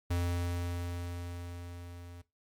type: tone with level ramp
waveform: square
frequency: 87.31 Hz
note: F2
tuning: in tune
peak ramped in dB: -29 to -47 dBFS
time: 0.1-2.22 s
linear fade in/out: 10 ms
effects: noise-tail reverb RT60 0.2 s tail -17 dB re dry + MP3 96 kbps